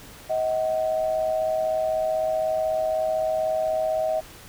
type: tone pair together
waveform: sine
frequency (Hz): 634 / 750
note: D#5 / F#5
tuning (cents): +32 / +23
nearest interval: minor third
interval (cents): 291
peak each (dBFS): -22 / -29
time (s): 0.29-4.21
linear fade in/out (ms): 20
effects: pink hiss -45 dBFS RMS until 4.48 s